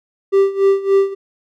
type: tone with tremolo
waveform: triangle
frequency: 392 Hz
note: G4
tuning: in tune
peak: -6 dBFS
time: 0.32-1.15 s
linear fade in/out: 20 ms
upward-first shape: sine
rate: 3.5 Hz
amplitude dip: 85%
effects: none